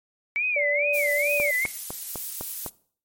sine tone with vibrato, 2241 Hz, C#7, 18 cents sharp, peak -22 dBFS, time 0.36-1.66 s, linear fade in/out 0 ms, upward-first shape sine, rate 2.3 Hz, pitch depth 200 cents each way
sine tone, 581 Hz, D5, 19 cents flat, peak -24 dBFS, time 0.56-1.51 s, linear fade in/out 5 ms
violet noise, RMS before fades -31 dBFS, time 0.93-2.7 s, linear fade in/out 20 ms
click train, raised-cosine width 1 ms, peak -19 dBFS, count 6, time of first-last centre 1.4-2.663 s, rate 3.96 Hz
effects noise-tail reverb RT60 0.5 s tail -20 dB re dry + MP3 64 kbps

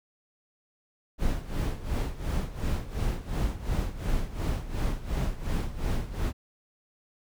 brown noise with tremolo, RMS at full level -26 dBFS, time 1.18-6.33 s, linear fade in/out 50 ms, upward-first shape sine, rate 2.8 Hz, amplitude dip 80%, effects none

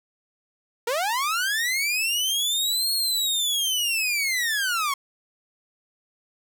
sawtooth linear two-way sweep, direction up then down, 445.9 to 4339 to 1074 Hz, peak -19 dBFS, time 0.87-4.94 s, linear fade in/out 5 ms, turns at 2.93 s, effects none

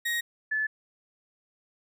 35% pulse / sine tone pair in turn, 1882 / 1732.7 Hz, A#6 / A6, +16 / -27 cents, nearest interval minor second, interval 143 cents, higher first, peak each -25 dBFS, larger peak neither, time 0.05-0.21 / 0.51-0.67 s, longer neither, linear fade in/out 10 ms, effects none

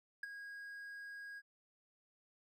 triangle tone with ADSR envelope, 1640 Hz, G#6, 22 cents flat, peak -35 dBFS, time 0.23-1.42 s, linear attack 4 ms, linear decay 17 ms, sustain -10 dB, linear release 43 ms, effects none

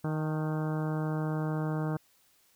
harmonic tone with a mistuned harmonic, 155.56 Hz, D#3, in tune, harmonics 1 / 2 / 3 / 4 / 5 / 6 / 7 / 8 / 9 / 10, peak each -30 / -36 / -40 / -42 / -44 / -46 / -47 / -48 / -49 / -50 dBFS, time 0.04-1.97 s, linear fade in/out 5 ms, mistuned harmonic 6, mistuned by -43 cents, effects white hiss -66 dBFS RMS until 2.55 s

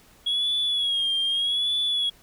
sine tone with vibrato, 3322 Hz, G#7, in tune, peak -20 dBFS, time 0.26-2.1 s, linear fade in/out 10 ms, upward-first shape sine, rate 0.82 Hz, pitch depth 70 cents each way, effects tanh soft clip ceiling -19 dBFS + pink hiss -55 dBFS RMS until 2.22 s

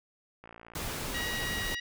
click train, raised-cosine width 0.5 ms, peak -33 dBFS, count 35, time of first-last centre 0.44-1.032 s, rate 57.4 Hz
pink noise, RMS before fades -36 dBFS, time 0.75-1.75 s, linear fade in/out 5 ms
harmonic tone, 955 Hz, A#5, 42 cents sharp, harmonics 2 / 3 / 4 / 5 / 6, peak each -35 / -41 / -42 / -51 / -49 dBFS, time 1.14-1.8 s, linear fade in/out 5 ms
effects none

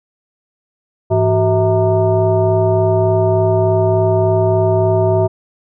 sine tone with frequency modulation, 376.3 Hz, F#4, 29 cents sharp, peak -10 dBFS, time 1.1-5.28 s, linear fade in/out 20 ms, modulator 272 Hz, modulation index 1.4, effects none

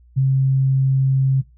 sine tone, 133.8 Hz, C3, 39 cents sharp, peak -13 dBFS, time 0.16-1.42 s, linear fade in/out 20 ms, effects noise-tail reverb RT60 0.2 s tail -18 dB re dry + added 60 Hz sine -47 dBFS peak until 1.57 s

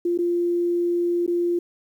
sine tone with dropouts, 347.4 Hz, F4, 9 cents flat, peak -19 dBFS, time 0.05-1.59 s, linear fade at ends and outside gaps 5 ms, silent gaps 0.177-0.187 / 1.264-1.277 s, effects 9-bit

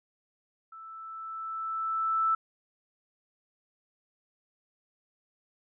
sine tone with level ramp, 1320 Hz, E6, 2 cents sharp, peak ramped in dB -44 to -22 dBFS, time 0.72-2.35 s, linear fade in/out 5 ms, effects none

